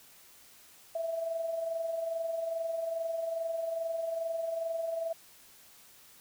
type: tone with amplitude modulation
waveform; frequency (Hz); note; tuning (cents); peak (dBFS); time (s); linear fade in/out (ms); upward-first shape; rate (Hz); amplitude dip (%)
sine; 660; E5; +2; -29; 0.95-5.13; 5; sine; 22.4; 50
effects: white hiss -57 dBFS RMS until 6.2 s